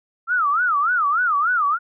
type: tone with vibrato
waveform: sine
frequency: 1300 Hz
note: E6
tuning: 24 cents flat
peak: -16 dBFS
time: 0.27-1.79 s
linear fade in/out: 50 ms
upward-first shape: sine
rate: 3.4 Hz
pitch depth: 240 cents each way
effects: none